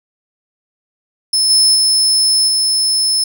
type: tone with level steps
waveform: 30% pulse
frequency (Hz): 5240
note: E8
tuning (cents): -11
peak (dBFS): -7 / -4 / -6 / -8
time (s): 1.33-3.24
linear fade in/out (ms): 5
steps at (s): 1.49 / 1.74 / 2.47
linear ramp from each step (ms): 20
effects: none